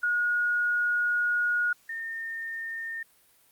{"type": "tone pair in turn", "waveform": "sine", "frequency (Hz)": [1444, 1820.9], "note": ["F#6", "A#6"], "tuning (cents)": [-43, -41], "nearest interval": "major third", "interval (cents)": 402, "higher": "second", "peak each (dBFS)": [-23, -32], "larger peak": "first", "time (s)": [[0.03, 1.73], [1.89, 3.03]], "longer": "first", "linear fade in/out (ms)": 5, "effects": ["white hiss -62 dBFS RMS until 3.51 s", "Opus 48 kbps"]}